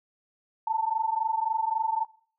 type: tone pair together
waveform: sine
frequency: 880 / 903.7 Hz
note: A5 / A5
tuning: 0 / +46 cents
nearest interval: unison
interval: 46 cents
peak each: -27 dBFS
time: 0.67-2.05 s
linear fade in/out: 5 ms
effects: noise-tail reverb RT60 0.5 s tail -22 dB re dry